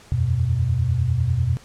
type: chord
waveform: sine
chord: E suspended second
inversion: none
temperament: equal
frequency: 82.41 / 92.5 / 123.47 Hz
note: E2 / F#2 / B2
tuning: 0 / 0 / 0 cents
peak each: -24 / -23 / -20 dBFS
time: 0.12-1.57 s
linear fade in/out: 0 ms
effects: pink hiss -48 dBFS RMS until 1.64 s + low-pass 9000 Hz 12 dB/octave